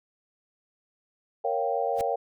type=chord; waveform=sine; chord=G half-diminished seventh; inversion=first; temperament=equal; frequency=466.2 / 554.4 / 698.5 / 784 Hz; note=Bb4 / Db5 / F5 / G5; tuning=0 / 0 / 0 / 0 cents; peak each=-30 dBFS; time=1.44-2.16 s; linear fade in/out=10 ms
type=noise with exponential growth; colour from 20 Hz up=pink; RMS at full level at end=-35 dBFS; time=1.93-2.01 s; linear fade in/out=0 ms; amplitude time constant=16 ms
effects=none